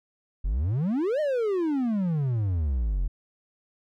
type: exponential two-way sweep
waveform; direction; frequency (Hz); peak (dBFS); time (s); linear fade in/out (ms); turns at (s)
triangle; up then down; 40.19 to 628 to 40.19; -21; 0.44-3.08; 10; 1.2
effects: none